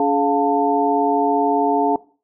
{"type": "tone cluster", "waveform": "sine", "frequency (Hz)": [284.9, 423.1, 705, 890], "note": ["C#4", "G#4", "F5", "A5"], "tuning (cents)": [48, 32, 16, 20], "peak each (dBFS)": -20, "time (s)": [0, 1.96], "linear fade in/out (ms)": 2, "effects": ["noise-tail reverb RT60 0.4 s tail -20 dB re dry"]}